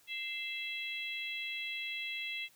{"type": "harmonic tone with a mistuned harmonic", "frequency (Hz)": 663, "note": "E5", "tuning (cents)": 10, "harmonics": [3, 4, 5, 6], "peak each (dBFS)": [-42, -40, -42, -50], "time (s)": [0.07, 2.49], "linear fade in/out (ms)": 50, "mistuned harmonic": 3, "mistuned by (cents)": 79, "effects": ["white hiss -65 dBFS RMS until 2.55 s"]}